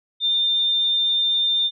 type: tone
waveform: sine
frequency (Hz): 3604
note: A7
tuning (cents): +41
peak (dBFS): -17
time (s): 0.2-1.71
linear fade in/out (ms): 50
effects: none